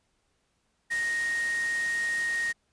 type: tone in noise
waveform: sine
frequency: 1864.7 Hz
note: A#6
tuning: in tune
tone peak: -26 dBFS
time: 0.9-2.53 s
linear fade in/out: 20 ms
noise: white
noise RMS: -39 dBFS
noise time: 0.9-2.53 s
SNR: +10 dB
effects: pink hiss -73 dBFS RMS until 2.72 s + resampled to 22050 Hz